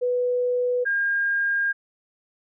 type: tone pair in turn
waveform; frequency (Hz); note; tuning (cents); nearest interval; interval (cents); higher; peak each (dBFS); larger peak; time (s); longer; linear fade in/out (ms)
sine; 493.9 / 1614; B4 / G#6; 0 / -50; octave + major sixth; 2050; second; -20; neither; 0.01-0.85 / 0.85-1.73; second; 20
effects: none